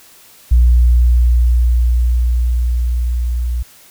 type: tone with level ramp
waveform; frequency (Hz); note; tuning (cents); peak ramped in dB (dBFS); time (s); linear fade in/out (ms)
sine; 60.2; B1; -44; -4 to -15; 0.51-3.63; 10
effects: tanh soft clip ceiling -3 dBFS + white hiss -44 dBFS RMS until 3.9 s